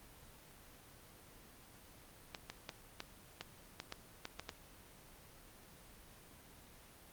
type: clicks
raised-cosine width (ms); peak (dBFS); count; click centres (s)
0.2; -24; 10; 2.348 / 2.5 / 2.692 / 3.004 / 3.41 / 3.801 / 3.924 / 4.254 / 4.396 / 4.492
effects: pink hiss -59 dBFS RMS until 7.12 s + Opus 24 kbps